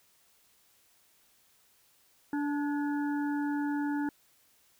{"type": "harmonic tone with a mistuned harmonic", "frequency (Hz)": 290.5, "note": "D4", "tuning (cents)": -19, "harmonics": [1, 3, 5, 6], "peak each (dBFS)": [-29, -39, -43, -45], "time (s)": [2.33, 4.09], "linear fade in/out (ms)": 2, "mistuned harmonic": 6, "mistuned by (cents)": -48, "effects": ["white hiss -66 dBFS RMS until 4.79 s"]}